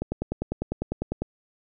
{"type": "click train", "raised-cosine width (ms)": 2, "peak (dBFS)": -13, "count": 13, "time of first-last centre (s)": [0.02, 1.22], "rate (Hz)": 10, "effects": []}